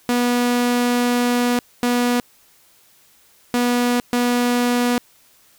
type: tone bursts at uneven times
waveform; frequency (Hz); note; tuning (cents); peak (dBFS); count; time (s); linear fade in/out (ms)
sawtooth; 243.4; B3; -25; -12; 4; 0.09-1.59 / 1.83-2.2 / 3.54-4 / 4.13-4.98; 0
effects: white hiss -54 dBFS RMS until 5.58 s